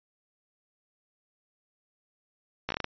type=slowing click train; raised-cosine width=0.3 ms; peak=-14 dBFS; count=7; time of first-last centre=2.69-2.844 s; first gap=14 ms; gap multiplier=1.24; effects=resampled to 11025 Hz